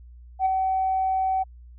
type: tone with ADSR envelope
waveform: sine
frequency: 760 Hz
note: F#5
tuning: 46 cents sharp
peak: -15 dBFS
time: 0.39-1.44 s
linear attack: 66 ms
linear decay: 14 ms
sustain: -5 dB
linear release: 20 ms
effects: tanh soft clip ceiling -15 dBFS + added 60 Hz sine -43 dBFS peak until 1.78 s